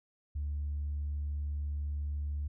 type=tone; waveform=sine; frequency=73 Hz; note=D2; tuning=10 cents flat; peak=-31 dBFS; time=0.35-2.48 s; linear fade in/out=10 ms; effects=tanh soft clip ceiling -29 dBFS